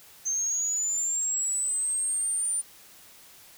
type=linear sweep; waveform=sine; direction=up; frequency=6272 to 9230 Hz; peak=-25 dBFS; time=0.25-2.62 s; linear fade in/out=20 ms; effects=white hiss -52 dBFS RMS until 3.57 s